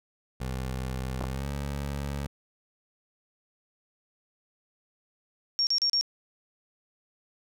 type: tone with pitch glide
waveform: 20% pulse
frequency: 64.5 to 70.34 Hz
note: C2 to C#2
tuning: -24 to +26 cents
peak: -26 dBFS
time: 0.4-2.27 s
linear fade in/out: 10 ms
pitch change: +150 cents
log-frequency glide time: 1.27-1.49 s
type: clicks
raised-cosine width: 1 ms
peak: -18 dBFS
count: 2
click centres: 1.212 / 1.241 s
type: tone bursts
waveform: sine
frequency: 5540 Hz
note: F8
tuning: 15 cents flat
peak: -22 dBFS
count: 4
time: 5.59-6.011 s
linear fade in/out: 0 ms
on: 79 ms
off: 35 ms
effects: none